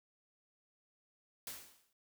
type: noise with exponential decay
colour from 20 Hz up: white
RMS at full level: -42 dBFS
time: 1.47-1.93 s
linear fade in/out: 2 ms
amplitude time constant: 99 ms
effects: none